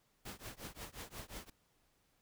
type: noise with tremolo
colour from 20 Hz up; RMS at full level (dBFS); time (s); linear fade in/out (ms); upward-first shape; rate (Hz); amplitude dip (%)
pink; -45; 0.25-1.5; 5; triangle; 5.6; 100
effects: pink hiss -75 dBFS RMS until 2.21 s